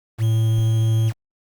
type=tone with quantisation; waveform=triangle; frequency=111.7 Hz; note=A2; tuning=27 cents sharp; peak=-13 dBFS; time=0.18-1.13 s; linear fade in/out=50 ms; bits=6; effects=Opus 32 kbps